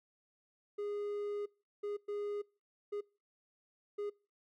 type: tone bursts at uneven times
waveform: triangle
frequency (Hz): 411.5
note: G#4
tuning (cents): -16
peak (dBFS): -34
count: 5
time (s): 0.78-1.46 / 1.83-1.97 / 2.08-2.42 / 2.92-3.01 / 3.98-4.1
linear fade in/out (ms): 10
effects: noise-tail reverb RT60 0.4 s tail -26 dB re dry